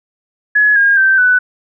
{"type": "tone with pitch steps", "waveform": "sine", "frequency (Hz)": [1692, 1623.1, 1557, 1493.5], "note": ["G#6", "G#6", "G6", "F#6"], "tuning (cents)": [32, -40, -12, 16], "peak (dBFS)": -7, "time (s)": [0.55, 1.39], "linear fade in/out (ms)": 10, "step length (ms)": 210, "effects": []}